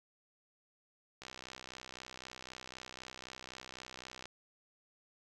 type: click train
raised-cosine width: 0.2 ms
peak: -29 dBFS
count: 195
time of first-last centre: 1.22-4.256 s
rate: 63.9 Hz
effects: none